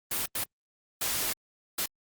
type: noise bursts at uneven times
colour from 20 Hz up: white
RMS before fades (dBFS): -30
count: 4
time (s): 0.11-0.26 / 0.35-0.44 / 1.01-1.33 / 1.78-1.86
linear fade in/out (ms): 5
effects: Opus 32 kbps